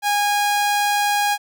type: tone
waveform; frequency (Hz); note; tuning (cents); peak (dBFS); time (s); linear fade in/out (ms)
sawtooth; 821; G#5; -20; -13; 0.02-1.38; 50
effects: none